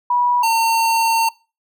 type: tone pair in turn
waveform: sine / square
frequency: 975 / 909.1 Hz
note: B5 / A#5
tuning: -23 / -44 cents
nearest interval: minor second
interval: 121 cents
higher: first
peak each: -14 dBFS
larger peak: neither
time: 0.1-0.43 / 0.43-1.29 s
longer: second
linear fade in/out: 5 ms
effects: noise-tail reverb RT60 0.3 s tail -22 dB re dry